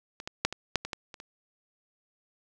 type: clicks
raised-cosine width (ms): 0.2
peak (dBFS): -22 / -18 / -6 / -18 / -7 / -18 / -16 / -26 / -26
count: 9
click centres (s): 0.201 / 0.275 / 0.45 / 0.526 / 0.757 / 0.85 / 0.932 / 1.142 / 1.201
effects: none